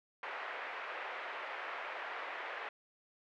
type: band-pass noise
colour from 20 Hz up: white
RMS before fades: -43 dBFS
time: 0.23-2.69 s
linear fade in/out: 2 ms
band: 470 to 2200 Hz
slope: 24 dB/octave
effects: none

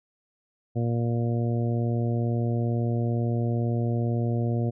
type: harmonic tone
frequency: 117.8 Hz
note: A#2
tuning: 19 cents sharp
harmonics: 1 / 2 / 3 / 4 / 5 / 6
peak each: -24 / -30 / -34 / -36 / -38 / -40 dBFS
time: 0.75-4.71 s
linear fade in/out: 20 ms
effects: none

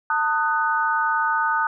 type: chord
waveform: sine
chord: D# diminished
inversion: second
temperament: just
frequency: 896 / 1244.5 / 1493.4 Hz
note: A5 / D#6 / F#6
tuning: +31 / 0 / +16 cents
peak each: -23 dBFS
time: 0.1-1.67 s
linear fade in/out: 2 ms
effects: none

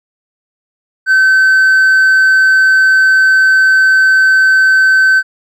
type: tone with hard clipping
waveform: sine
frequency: 1536 Hz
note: G6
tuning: 36 cents flat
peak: -6 dBFS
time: 1.06-5.23 s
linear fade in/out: 50 ms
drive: 2 dB
effects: none

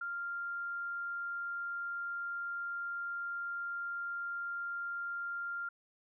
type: tone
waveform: sine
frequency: 1394 Hz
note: F6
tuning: 4 cents flat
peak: -36 dBFS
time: 0.01-5.69 s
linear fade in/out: 5 ms
effects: none

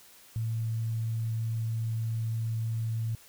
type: tone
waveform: sine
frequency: 112.9 Hz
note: A2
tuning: 45 cents sharp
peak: -28 dBFS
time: 0.36-3.15 s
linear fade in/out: 0 ms
effects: white hiss -55 dBFS RMS until 3.28 s

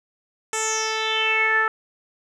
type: tone with low-pass filter sweep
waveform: 10% pulse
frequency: 440 Hz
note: A4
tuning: in tune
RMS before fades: -22 dBFS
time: 0.53-1.68 s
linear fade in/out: 2 ms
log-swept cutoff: 8500 to 1500 Hz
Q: 6
effects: none

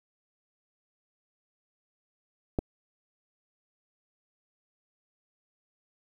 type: clicks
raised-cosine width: 2 ms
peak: -13 / -23 dBFS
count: 2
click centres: 2.588 / 2.591 s
effects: 9-bit

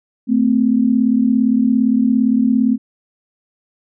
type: tone pair together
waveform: sine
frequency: 221.6 / 259.1 Hz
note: A3 / C4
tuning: +13 / -17 cents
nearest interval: minor third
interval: 270 cents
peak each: -14 dBFS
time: 0.27-2.78 s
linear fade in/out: 50 ms
effects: none

